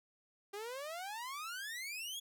sawtooth exponential sweep, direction up, 393 to 3415 Hz, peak -38 dBFS, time 0.53-2.2 s, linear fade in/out 10 ms, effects none

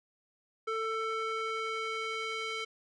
square tone with band-pass filter sweep, 444.6 Hz, A4, 18 cents sharp, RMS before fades -35 dBFS, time 0.67-2.65 s, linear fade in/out 10 ms, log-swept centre 1200 to 2600 Hz, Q 1.3, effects resampled to 24000 Hz

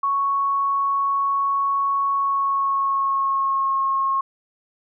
sine tone with pitch glide, 1108.7 to 1083.4 Hz, C#6 to C#6, 0 to -40 cents, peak -18 dBFS, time 0.03-4.21 s, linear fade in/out 5 ms, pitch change -40 cents, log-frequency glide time 2.13-3.75 s, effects none

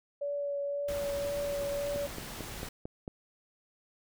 sine tone with vibrato, 570 Hz, C#5, 48 cents sharp, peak -31 dBFS, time 0.21-2.07 s, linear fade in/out 10 ms, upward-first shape triangle, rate 1.9 Hz, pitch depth 14 cents each way
pink noise, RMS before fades -42 dBFS, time 0.88-2.69 s, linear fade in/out 5 ms
click train, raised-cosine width 2 ms, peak -25 dBFS, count 6, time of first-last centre 1.96-3.079 s, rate 4.47 Hz
effects none

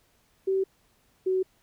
sine tone pair in turn, 384 / 374.8 Hz, G4 / F#4, -36 / +22 cents, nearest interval unison, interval 42 cents, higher first, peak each -22 dBFS, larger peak neither, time 0.47-0.64 / 1.26-1.43 s, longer neither, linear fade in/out 10 ms, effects pink hiss -66 dBFS RMS until 1.62 s

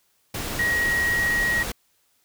sine tone in noise, 1897 Hz, A#6, 30 cents sharp, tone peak -20 dBFS, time 0.59-1.63 s, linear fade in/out 5 ms, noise pink, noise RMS -30 dBFS, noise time 0.34-1.72 s, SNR +7 dB, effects white hiss -66 dBFS RMS until 2.24 s

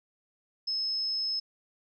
sine tone, 5190 Hz, E8, 28 cents flat, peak -28 dBFS, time 0.67-1.4 s, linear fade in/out 10 ms, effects none

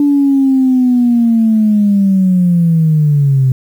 sine linear sweep, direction down, 290 to 128.5 Hz, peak -6 dBFS, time 0-3.52 s, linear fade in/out 2 ms, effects tanh soft clip ceiling -2 dBFS + 7-bit

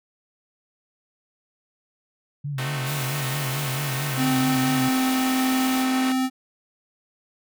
sine tone with vibrato, 137.8 Hz, C#3, 10 cents flat, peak -26 dBFS, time 2.44-4.89 s, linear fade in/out 10 ms, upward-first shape sine, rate 4.5 Hz, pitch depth 100 cents each way
5% pulse chord, A diminished seventh, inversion none, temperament equal with one note detuned, 220 / 261.6 / 308.1 / 370 Hz, A3 / C4 / Eb4 / Gb4, 0 / 0 / -17 / 0 cents, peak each -24 dBFS, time 2.58-6.12 s, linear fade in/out 2 ms
white noise, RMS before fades -34 dBFS, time 2.84-5.86 s, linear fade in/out 50 ms
square tone, 259.8 Hz, C4, 12 cents flat, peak -21 dBFS, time 4.16-6.3 s, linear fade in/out 50 ms
effects none

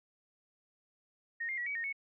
sine tone with pitch steps, 1854 / 2114 / 1930 / 2270 / 1849 / 2210 Hz, A#6 / C7 / B6 / C#7 / A#6 / C#7, -10 / +17 / -40 / +41 / -15 / -6 cents, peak -34 dBFS, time 1.4-1.928 s, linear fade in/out 10 ms, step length 88 ms, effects none

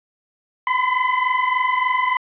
30% pulse tone pair together, 1000 / 1023.4 Hz, B5 / C6, +21 / -39 cents, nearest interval unison, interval 40 cents, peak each -17 dBFS, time 0.67-2.17 s, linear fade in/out 2 ms, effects resampled to 8000 Hz + 8-bit

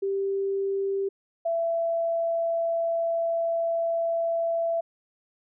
sine tone pair in turn, 392.4 / 668.4 Hz, G4 / E5, +2 / +24 cents, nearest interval major sixth, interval 922 cents, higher second, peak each -24 / -23 dBFS, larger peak second, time 0.02-1.09 / 1.45-4.81 s, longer second, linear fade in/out 10 ms, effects none

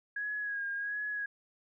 sine tone with vibrato, 1653 Hz, G#6, 9 cents flat, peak -33 dBFS, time 0.16-1.26 s, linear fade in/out 5 ms, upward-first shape sine, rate 1.4 Hz, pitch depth 39 cents each way, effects none

